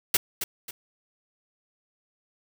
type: noise with echo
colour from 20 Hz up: white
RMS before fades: -20 dBFS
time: 0.14-0.17 s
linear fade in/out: 5 ms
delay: 270 ms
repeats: 2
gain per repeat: -9 dB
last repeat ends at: 0.71 s
effects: none